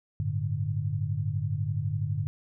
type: chord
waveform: sine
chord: G suspended second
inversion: none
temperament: equal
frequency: 98 / 110 / 146.83 Hz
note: G2 / A2 / D3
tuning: 0 / 0 / 0 cents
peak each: -31 dBFS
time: 0.2-2.27 s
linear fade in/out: 0 ms
effects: none